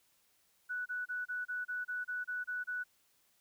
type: tone bursts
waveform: sine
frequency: 1480 Hz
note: F#6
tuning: in tune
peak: -35 dBFS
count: 11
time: 0.69-2.84 s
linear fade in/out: 20 ms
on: 170 ms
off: 28 ms
effects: white hiss -72 dBFS RMS until 3.4 s